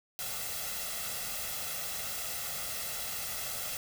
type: noise with comb filter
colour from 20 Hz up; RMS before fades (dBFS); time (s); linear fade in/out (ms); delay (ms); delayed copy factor
white; -37; 0.19-3.77; 0; 1.5; +0.65
effects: none